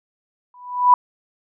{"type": "tone with exponential growth", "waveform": "sine", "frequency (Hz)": 987.8, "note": "B5", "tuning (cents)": 0, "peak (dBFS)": -5, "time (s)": [0.54, 0.94], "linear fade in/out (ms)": 2, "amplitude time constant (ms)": 85, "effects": []}